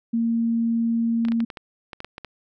sine tone, 230.4 Hz, A#3, 20 cents flat, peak -19 dBFS, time 0.13-1.45 s, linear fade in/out 10 ms
clicks, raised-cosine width 0.3 ms, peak -19 dBFS, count 11, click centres 1.251 / 1.285 / 1.32 / 1.404 / 1.502 / 1.572 / 1.932 / 2.004 / 2.046 / 2.181 / 2.247 s
effects none

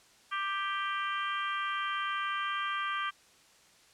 harmonic tone, 393.7 Hz, G4, 8 cents sharp, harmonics 3 / 4 / 5 / 6 / 7 / 8, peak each -33 / -37 / -42 / -43 / -46 / -41 dBFS, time 0.31-3.11 s, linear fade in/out 20 ms, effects white hiss -61 dBFS RMS until 3.93 s + low-pass 8000 Hz 12 dB/octave

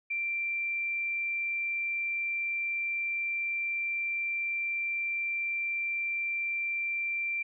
sine tone, 2357 Hz, D7, 6 cents sharp, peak -29 dBFS, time 0.1-7.43 s, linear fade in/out 10 ms, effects none

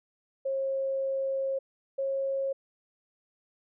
sine tone pair in turn, 539 / 542.7 Hz, C#5 / C#5, -49 / -37 cents, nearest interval unison, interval 12 cents, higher second, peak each -27 dBFS, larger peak neither, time 0.45-1.59 / 1.98-2.53 s, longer first, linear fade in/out 10 ms, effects none

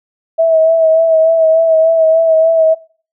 sine tone with vibrato, 648 Hz, E5, 30 cents flat, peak -6 dBFS, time 0.38-2.75 s, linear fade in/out 20 ms, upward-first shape sine, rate 3.4 Hz, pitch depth 29 cents each way, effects noise-tail reverb RT60 0.4 s tail -20 dB re dry

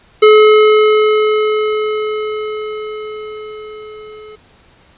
square tone with level ramp, 428.1 Hz, A4, 47 cents flat, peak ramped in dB -3 to -33 dBFS, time 0.22-4.36 s, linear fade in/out 10 ms, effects pink hiss -48 dBFS RMS until 4.97 s + resampled to 8000 Hz

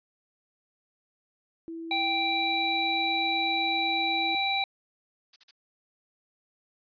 sine tone, 329.6 Hz, E4, in tune, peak -35 dBFS, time 1.68-4.35 s, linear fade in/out 0 ms
harmonic tone, 784 Hz, G5, in tune, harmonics 1 / 3 / 5, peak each -29 / -29 / -29 dBFS, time 1.91-4.64 s, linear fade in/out 2 ms
violet noise bursts, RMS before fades -38 dBFS, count 3, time 5.33-5.511 s, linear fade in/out 5 ms, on 31 ms, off 44 ms
effects resampled to 11025 Hz

